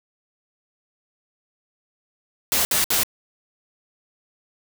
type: noise bursts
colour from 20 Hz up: white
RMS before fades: -20 dBFS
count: 3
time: 2.52-3.034 s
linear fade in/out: 0 ms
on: 130 ms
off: 62 ms
effects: none